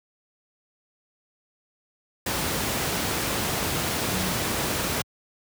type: tone in noise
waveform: sine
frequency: 185 Hz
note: F#3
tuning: in tune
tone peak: -29 dBFS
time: 4.12-4.33 s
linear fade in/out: 5 ms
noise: pink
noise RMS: -26 dBFS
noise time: 2.26-5.02 s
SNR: -6 dB
effects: high-pass 80 Hz 12 dB/octave